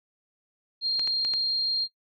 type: tone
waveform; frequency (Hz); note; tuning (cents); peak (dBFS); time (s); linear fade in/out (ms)
sine; 4211; C8; +10; -23; 0.81-1.88; 50
type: clicks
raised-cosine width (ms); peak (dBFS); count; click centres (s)
0.2; -20; 4; 0.995 / 1.075 / 1.249 / 1.337
effects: noise-tail reverb RT60 0.1 s tail -19 dB re dry